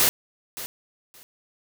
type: noise with echo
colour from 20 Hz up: white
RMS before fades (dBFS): -19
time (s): 0-0.09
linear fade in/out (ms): 0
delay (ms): 570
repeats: 2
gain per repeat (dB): -15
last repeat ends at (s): 1.23
effects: none